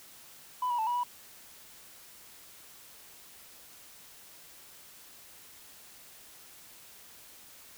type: tone with pitch steps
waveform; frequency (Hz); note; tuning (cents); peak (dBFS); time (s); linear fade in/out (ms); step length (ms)
sine; 998 / 964 / 881 / 969 / 978; B5 / B5 / A5 / B5 / B5; +18 / -42 / +2 / -33 / -17; -26; 0.62-1.035; 5; 83
effects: tanh soft clip ceiling -25 dBFS + white hiss -53 dBFS RMS until 7.77 s